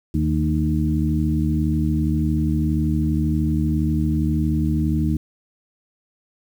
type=harmonic tone with a mistuned harmonic; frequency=77.2 Hz; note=D#2; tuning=13 cents flat; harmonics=1 / 2 / 3 / 4; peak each=-22 / -22 / -24 / -24 dBFS; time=0.14-5.17 s; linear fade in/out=5 ms; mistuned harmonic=3; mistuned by=-35 cents; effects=8-bit